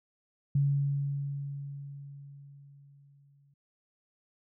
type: tone with exponential decay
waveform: sine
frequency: 140.8 Hz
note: C#3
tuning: 27 cents sharp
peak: -22 dBFS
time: 0.55-3.54 s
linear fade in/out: 5 ms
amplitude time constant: 650 ms
effects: none